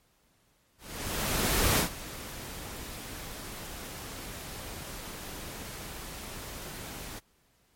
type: noise with ADSR envelope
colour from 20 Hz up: pink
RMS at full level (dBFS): -24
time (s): 0.78-7.2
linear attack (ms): 1000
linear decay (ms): 110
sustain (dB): -17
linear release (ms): 21
effects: pink hiss -68 dBFS RMS until 7.75 s + MP3 64 kbps